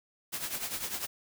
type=noise with tremolo; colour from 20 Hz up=white; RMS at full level=-33 dBFS; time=0.32-1.07 s; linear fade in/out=20 ms; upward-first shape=triangle; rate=10 Hz; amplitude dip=75%; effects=none